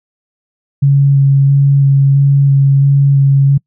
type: tone with vibrato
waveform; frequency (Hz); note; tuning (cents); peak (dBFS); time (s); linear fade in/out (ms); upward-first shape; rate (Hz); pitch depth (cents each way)
sine; 138.8; C#3; +3; -5; 0.82-3.58; 10; square; 1.5; 10
effects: noise-tail reverb RT60 0.1 s tail -26 dB re dry